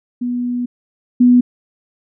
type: tone pair in turn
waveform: sine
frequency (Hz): 244.6 / 246.2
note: B3 / B3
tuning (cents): -16 / -5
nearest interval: unison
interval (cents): 11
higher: second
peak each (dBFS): -17 / -6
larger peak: second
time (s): 0.21-0.66 / 1.2-1.41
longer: first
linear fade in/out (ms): 10
effects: none